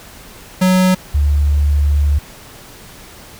square / sine tone pair in turn, 185 / 72.57 Hz, F#3 / D2, 0 / -20 cents, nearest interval octave + major third, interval 1620 cents, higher first, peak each -10 dBFS, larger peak neither, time 0.61-0.95 / 1.14-2.19 s, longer second, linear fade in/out 10 ms, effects pink hiss -38 dBFS RMS until 3.39 s

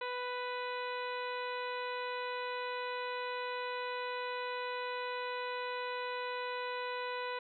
harmonic tone, 495.4 Hz, B4, 5 cents sharp, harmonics 1 / 2 / 3 / 4 / 5 / 6 / 7 / 8, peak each -40 / -40 / -45 / -47 / -47 / -53 / -55 / -50 dBFS, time 0.01-7.39 s, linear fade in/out 5 ms, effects none

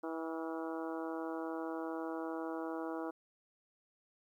harmonic tone with a mistuned harmonic, 162.5 Hz, E3, 24 cents flat, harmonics 2 / 3 / 4 / 5 / 6 / 7 / 8 / 9, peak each -40 / -44 / -46 / -48 / -50 / -51 / -52 / -53 dBFS, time 0.03-3.11 s, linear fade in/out 10 ms, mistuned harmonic 9, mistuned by -46 cents, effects 12-bit

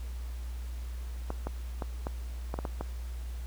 clicks, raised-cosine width 1 ms, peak -20 dBFS, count 8, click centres 1.304 / 1.47 / 1.822 / 2.069 / 2.541 / 2.589 / 2.652 / 2.81 s, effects added 60 Hz sine -35 dBFS peak until 3.46 s + pink hiss -54 dBFS RMS until 3.46 s

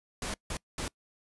pink noise bursts at uneven times, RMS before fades -35 dBFS, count 3, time 0.22-0.34 / 0.5-0.57 / 0.78-0.88 s, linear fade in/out 2 ms, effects noise-tail reverb RT60 0.1 s tail -24 dB re dry + resampled to 24000 Hz

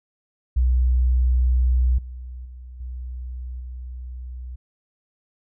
sine tone with level steps, 62.3 Hz, B1, 16 cents sharp, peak -15 / -32 / -36 / -29 / -31 dBFS, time 0.56-4.56 s, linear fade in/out 10 ms, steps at 1.98 / 2.45 / 2.8 / 3.6 s, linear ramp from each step 5 ms, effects none

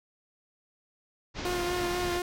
pink low-pass noise, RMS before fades -36 dBFS, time 1.34-2.21 s, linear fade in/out 50 ms, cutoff 6200 Hz, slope 48 dB/octave
sawtooth tone with vibrato, 354.4 Hz, F4, 25 cents sharp, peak -25 dBFS, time 1.45-2.22 s, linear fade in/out 2 ms, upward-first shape sine, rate 4.1 Hz, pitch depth 20 cents each way
effects none

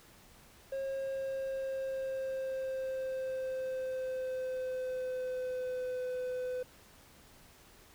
triangle tone with pitch glide, 540 to 503.8 Hz, C#5 to B4, -45 to +34 cents, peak -32 dBFS, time 0.72-6.63 s, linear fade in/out 5 ms, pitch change -121 cents, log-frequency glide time 0.82-6.04 s, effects pink hiss -59 dBFS RMS until 7.94 s

